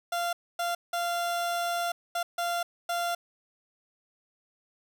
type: tone bursts at uneven times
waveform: 30% pulse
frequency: 692 Hz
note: F5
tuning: 16 cents flat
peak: -25 dBFS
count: 6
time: 0.12-0.33 / 0.59-0.75 / 0.93-1.92 / 2.15-2.23 / 2.38-2.63 / 2.89-3.15 s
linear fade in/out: 5 ms
effects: none